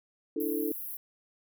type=chord; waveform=sine; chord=D suspended second; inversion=none; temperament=equal with one note detuned; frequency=292.8 / 329.6 / 440 Hz; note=D4 / E4 / A4; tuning=-5 / 0 / 0 cents; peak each=-33 dBFS; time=0.36-0.72 s; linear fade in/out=5 ms
type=high-pass noise; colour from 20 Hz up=pink; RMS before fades=-39 dBFS; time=0.4-0.97 s; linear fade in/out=5 ms; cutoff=11000 Hz; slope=96 dB/octave
effects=none